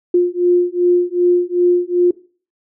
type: beating tone pair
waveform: sine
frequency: 352.8 / 355.4 Hz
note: F4 / F4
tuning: +18 / +30 cents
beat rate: 2.6 Hz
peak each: -14 dBFS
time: 0.14-2.11 s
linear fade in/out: 5 ms
effects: noise-tail reverb RT60 0.4 s tail -19 dB re dry